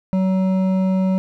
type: tone with hard clipping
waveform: sine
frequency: 188.4 Hz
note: F#3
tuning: 32 cents sharp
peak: -17 dBFS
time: 0.13-1.18 s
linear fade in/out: 0 ms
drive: 9 dB
effects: none